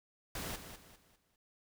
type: noise with echo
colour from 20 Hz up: pink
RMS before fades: -41 dBFS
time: 0.35-0.56 s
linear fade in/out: 2 ms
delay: 200 ms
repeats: 4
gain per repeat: -9 dB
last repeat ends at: 1.36 s
effects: none